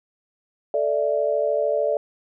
sine chord, A suspended fourth, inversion none, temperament just, 440 / 586.7 / 660 Hz, A4 / D5 / E5, 0 / -2 / +2 cents, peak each -25 / -21 / -26 dBFS, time 0.74-1.97 s, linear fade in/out 2 ms, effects none

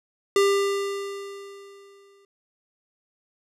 square tone with exponential decay, 397.9 Hz, G4, 26 cents sharp, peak -16 dBFS, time 0.36-2.25 s, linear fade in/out 2 ms, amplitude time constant 410 ms, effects low-pass 10000 Hz 12 dB/octave

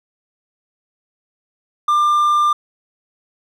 triangle tone, 1194 Hz, D6, 28 cents sharp, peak -10 dBFS, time 1.88-2.53 s, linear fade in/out 5 ms, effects none

